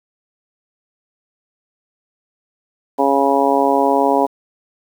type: harmonic tone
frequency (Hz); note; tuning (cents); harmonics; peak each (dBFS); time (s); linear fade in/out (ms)
138.59; C#3; 0; 2 / 3 / 4 / 5 / 6 / 7; -19 / -19 / -19 / -19 / -19 / -19; 2.98-4.27; 20
effects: 7-bit